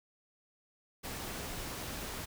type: noise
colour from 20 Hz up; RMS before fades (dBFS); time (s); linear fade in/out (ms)
pink; -41; 1.03-2.26; 20
effects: none